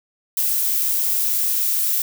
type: noise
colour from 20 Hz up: violet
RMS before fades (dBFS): -20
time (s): 0.37-2.02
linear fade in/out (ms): 2
effects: none